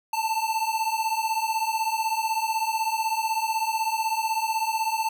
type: beating tone pair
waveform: square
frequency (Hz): 880 / 896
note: A5 / A5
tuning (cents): 0 / +31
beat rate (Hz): 16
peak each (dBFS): -27 / -28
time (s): 0.13-5.09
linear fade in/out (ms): 5
effects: none